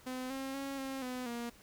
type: tone with pitch steps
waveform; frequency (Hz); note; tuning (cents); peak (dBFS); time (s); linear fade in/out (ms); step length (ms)
sawtooth; 255.7 / 268.1 / 274.4 / 268.1 / 251.9 / 236.8; C4 / C4 / C#4 / C4 / B3 / A#3; -40 / +42 / -17 / +42 / +34 / +27; -34; 0.06-1.5; 10; 240
effects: pink hiss -60 dBFS RMS until 1.62 s